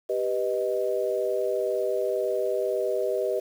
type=chord; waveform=sine; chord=G augmented; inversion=none; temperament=equal; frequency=392 / 493.9 / 622.3 Hz; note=G4 / B4 / D#5; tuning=0 / 0 / 0 cents; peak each=-28 dBFS; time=0.09-3.4 s; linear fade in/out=10 ms; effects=8-bit